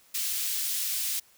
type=high-pass noise; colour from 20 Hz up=white; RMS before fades=-30 dBFS; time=0.14-1.2 s; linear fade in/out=10 ms; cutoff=2900 Hz; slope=12 dB/octave; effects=white hiss -60 dBFS RMS until 1.37 s